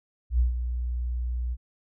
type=tone with ADSR envelope; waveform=sine; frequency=60.7 Hz; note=B1; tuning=29 cents flat; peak=-17 dBFS; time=0.3-1.57 s; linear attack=93 ms; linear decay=130 ms; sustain=-9 dB; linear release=45 ms; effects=none

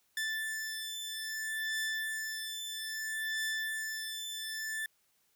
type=beating tone pair; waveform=sawtooth; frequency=1760 / 1760.61 Hz; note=A6 / A6; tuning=0 / +1 cents; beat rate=0.61 Hz; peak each=-35 / -34 dBFS; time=0.17-4.86 s; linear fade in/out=2 ms; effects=white hiss -73 dBFS RMS until 5.35 s

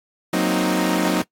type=chord; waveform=sawtooth; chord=C half-diminished seventh; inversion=second; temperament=equal; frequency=185 / 233.1 / 261.6 / 311.1 Hz; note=Gb3 / Bb3 / C4 / Eb4; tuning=0 / 0 / 0 / 0 cents; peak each=-18 / -22 / -21 / -18 dBFS; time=0.33-1.22 s; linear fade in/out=5 ms; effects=noise-tail reverb RT60 0.1 s tail -20 dB re dry + AAC 64 kbps

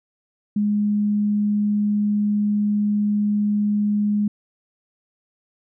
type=tone; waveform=sine; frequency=207.6 Hz; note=G#3; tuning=in tune; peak=-17 dBFS; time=0.56-4.28 s; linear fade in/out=5 ms; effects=none

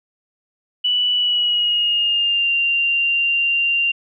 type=tone with pitch glide; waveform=sine; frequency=2960 to 2778 Hz; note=F#7 to F7; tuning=0 to -10 cents; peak=-15 dBFS; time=0.84-3.92 s; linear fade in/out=10 ms; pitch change=-110 cents; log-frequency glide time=1.14-2.51 s; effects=none

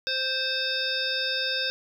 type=harmonic tone; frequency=523.3 Hz; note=C5; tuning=in tune; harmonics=1 / 3 / 5 / 7 / 9 / 10; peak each=-35 / -31 / -34 / -30 / -34 / -32 dBFS; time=0.07-1.7 s; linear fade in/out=0 ms; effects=9-bit

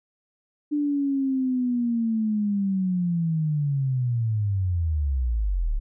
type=linear sweep; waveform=sine; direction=down; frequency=297.1 to 33.03 Hz; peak=-21 dBFS; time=0.71-5.8 s; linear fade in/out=20 ms; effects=none

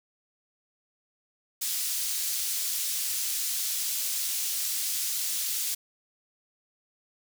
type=high-pass noise; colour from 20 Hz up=pink; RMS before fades=-30 dBFS; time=1.61-5.75 s; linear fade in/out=10 ms; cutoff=5200 Hz; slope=12 dB/octave; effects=none

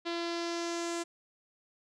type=tone with low-pass filter sweep; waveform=sawtooth; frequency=340 Hz; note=F4; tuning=46 cents flat; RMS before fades=-35 dBFS; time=0.05-1.04 s; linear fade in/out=20 ms; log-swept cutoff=4000 to 7800 Hz; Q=2.4; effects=none

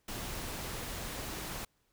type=noise; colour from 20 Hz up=pink; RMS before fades=-40 dBFS; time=0.08-1.65 s; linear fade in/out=5 ms; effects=pink hiss -75 dBFS RMS until 1.92 s

